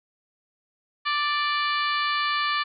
harmonic tone with a mistuned harmonic, 587.3 Hz, D5, in tune, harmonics 2 / 3 / 4 / 5 / 6 / 7 / 8, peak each -25 / -29 / -31 / -33 / -35 / -36 / -37 dBFS, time 1.05-2.64 s, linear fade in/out 20 ms, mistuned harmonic 8, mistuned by -64 cents, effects none

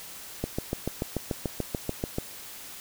click train, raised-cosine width 2 ms, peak -14 dBFS, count 13, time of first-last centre 0.44-2.184 s, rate 6.88 Hz, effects white hiss -43 dBFS RMS until 2.8 s

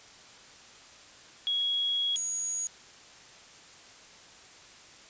sine tone pair in turn, 3323 / 6704 Hz, G#7 / G#8, 0 / +15 cents, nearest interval octave, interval 1215 cents, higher second, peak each -26 / -29 dBFS, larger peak first, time 1.47-2.16 / 2.16-2.67 s, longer first, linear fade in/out 0 ms, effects white hiss -52 dBFS RMS until 5.09 s + resampled to 16000 Hz

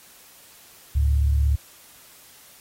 sine tone pair together, 71.24 / 108.1 Hz, C#2 / A2, +48 / -30 cents, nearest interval perfect fifth, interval 722 cents, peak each -17 / -27 dBFS, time 0.95-1.56 s, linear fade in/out 10 ms, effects white hiss -50 dBFS RMS until 2.6 s + AAC 48 kbps

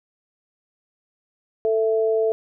sine tone pair together, 443.6 / 661 Hz, A4 / E5, +14 / +5 cents, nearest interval perfect fifth, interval 691 cents, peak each -18 / -24 dBFS, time 1.65-2.32 s, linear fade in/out 0 ms, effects none

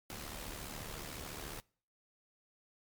pink noise with amplitude modulation, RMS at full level -42 dBFS, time 0.1-1.6 s, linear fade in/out 0 ms, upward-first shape sine, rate 74.1 Hz, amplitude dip 60%, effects noise-tail reverb RT60 0.5 s tail -26 dB re dry + MP3 96 kbps

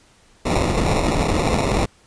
pink noise with sample-and-hold, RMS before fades -19 dBFS, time 0.45-1.86 s, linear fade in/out 10 ms, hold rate 1575 Hz, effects pink hiss -54 dBFS RMS until 2.06 s + resampled to 22050 Hz

